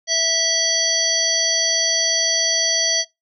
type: harmonic tone with a mistuned harmonic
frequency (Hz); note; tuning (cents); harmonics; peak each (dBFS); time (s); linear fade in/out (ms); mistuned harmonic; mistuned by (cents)
653; E5; -17; 1 / 3 / 5 / 7 / 9; -26 / -26 / -25 / -21 / -20; 0.07-3.05; 50; 1; +17
effects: noise-tail reverb RT60 0.2 s tail -21 dB re dry